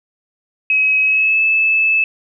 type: tone with pitch glide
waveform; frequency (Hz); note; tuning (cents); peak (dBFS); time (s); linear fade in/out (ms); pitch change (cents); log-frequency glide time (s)
sine; 2551 to 2615; D#7 to E7; +43 to -15; -11; 0.7-2.04; 2; +42; 1.03-1.42
effects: none